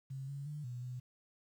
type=tone with pitch steps; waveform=sine; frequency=134.3 / 140.1 / 149 / 122.8 / 125.3 Hz; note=C3 / C#3 / D3 / B2 / B2; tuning=+46 / +19 / +25 / -9 / +25 cents; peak=-40 dBFS; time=0.1-1 s; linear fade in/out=10 ms; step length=180 ms; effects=11-bit